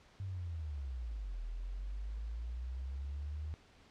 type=linear two-way sweep; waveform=sine; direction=down then up; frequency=99 to 39.96 to 78 Hz; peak=-38 dBFS; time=0.2-3.54 s; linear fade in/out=0 ms; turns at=1.42 s; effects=pink hiss -63 dBFS RMS until 3.9 s + low-pass 5000 Hz 12 dB/octave